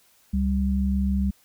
sine tone pair together, 69.3 / 196.01 Hz, C#2 / G3, 0 / 0 cents, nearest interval octave + tritone, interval 1800 cents, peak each -23 dBFS, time 0.33-1.31 s, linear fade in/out 10 ms, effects white hiss -60 dBFS RMS until 1.44 s

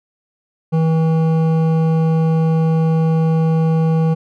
triangle tone with hard clipping, 161.3 Hz, E3, 37 cents flat, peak -14 dBFS, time 0.72-4.15 s, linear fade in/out 20 ms, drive 15 dB, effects none

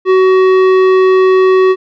sine tone with tanh clipping, 375.3 Hz, F#4, 25 cents sharp, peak -7 dBFS, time 0.05-1.76 s, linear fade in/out 50 ms, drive 14 dB, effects none

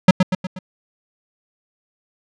square tone with echo, 185 Hz, F#3, in tune, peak -5 dBFS, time 0.08-0.11 s, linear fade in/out 5 ms, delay 120 ms, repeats 4, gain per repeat -6 dB, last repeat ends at 0.59 s, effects low-pass 5000 Hz 12 dB/octave

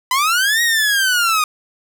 sawtooth linear two-way sweep, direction up then down, 987.8 to 1900 to 1221 Hz, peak -10 dBFS, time 0.11-1.44 s, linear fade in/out 2 ms, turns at 0.62 s, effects none

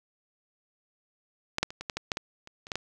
clicks, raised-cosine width 0.2 ms, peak -10 / -7 / -23 / -20 / -14 / -14 / -10 / -14 / -28 / -28 / -14 / -13 dBFS, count 12, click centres 1.584 / 1.63 / 1.705 / 1.81 / 1.898 / 1.97 / 2.118 / 2.171 / 2.474 / 2.669 / 2.718 / 2.756 s, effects none

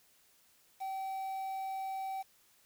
triangle tone with quantisation, 770 Hz, G5, 31 cents flat, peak -34 dBFS, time 0.8-2.23 s, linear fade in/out 20 ms, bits 9, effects white hiss -67 dBFS RMS until 2.65 s

